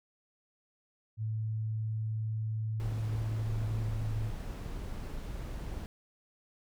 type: tone with pitch glide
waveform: sine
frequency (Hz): 109.7 to 109.07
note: A2 to A2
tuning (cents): -5 to -15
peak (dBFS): -31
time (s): 1.17-4.33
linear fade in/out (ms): 50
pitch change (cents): -10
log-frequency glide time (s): 3.72-3.86
type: noise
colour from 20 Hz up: brown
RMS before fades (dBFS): -39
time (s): 2.8-5.86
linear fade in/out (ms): 0
effects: none